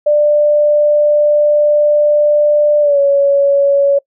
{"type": "tone with pitch glide", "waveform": "sine", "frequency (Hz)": [593, 561.3], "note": ["D5", "C#5"], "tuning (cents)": [17, 22], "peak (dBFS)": -7, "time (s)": [0.06, 3.99], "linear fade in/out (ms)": 10, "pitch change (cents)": -95, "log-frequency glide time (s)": [2.81, 2.99], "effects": ["noise-tail reverb RT60 0.1 s tail -23 dB re dry"]}